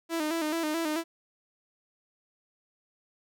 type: tone with vibrato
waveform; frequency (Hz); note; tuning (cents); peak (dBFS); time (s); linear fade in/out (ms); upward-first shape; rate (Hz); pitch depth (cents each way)
sawtooth; 318.4; D#4; +40; -24; 0.09-1.04; 50; square; 4.6; 71
effects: none